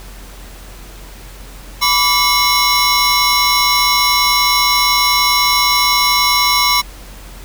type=tone cluster; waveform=square; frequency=986 / 1155 / 2170 / 3967 / 5480 Hz; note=B5 / D6 / C#7 / B7 / F8; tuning=-3 / -29 / -37 / +7 / -34 cents; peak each=-18 dBFS; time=1.81-6.82 s; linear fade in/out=20 ms; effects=added 45 Hz sine -33 dBFS peak until 7.44 s + pink hiss -38 dBFS RMS until 7.44 s